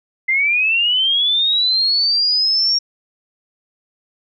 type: linear sweep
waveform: sine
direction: up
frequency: 2053 to 5588 Hz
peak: -13 dBFS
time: 0.28-2.79 s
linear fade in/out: 10 ms
effects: none